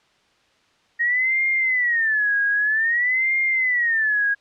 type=tone with vibrato; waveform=sine; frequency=1864.7 Hz; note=A#6; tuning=in tune; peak=-17 dBFS; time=0.99-4.35 s; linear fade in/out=20 ms; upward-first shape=sine; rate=0.52 Hz; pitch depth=220 cents each way; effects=white hiss -60 dBFS RMS until 4.4 s + low-pass 4000 Hz 12 dB/octave